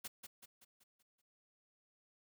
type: noise with echo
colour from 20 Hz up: white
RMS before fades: -45 dBFS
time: 0.04-0.08 s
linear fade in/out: 10 ms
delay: 190 ms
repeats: 6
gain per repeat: -6 dB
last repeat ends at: 1.22 s
effects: none